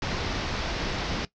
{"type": "low-pass noise", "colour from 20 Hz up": "pink", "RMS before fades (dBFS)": -30, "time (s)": [0.02, 1.25], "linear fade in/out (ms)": 2, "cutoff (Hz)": 5700, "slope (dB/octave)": 48, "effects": ["noise-tail reverb RT60 0.1 s tail -18 dB re dry"]}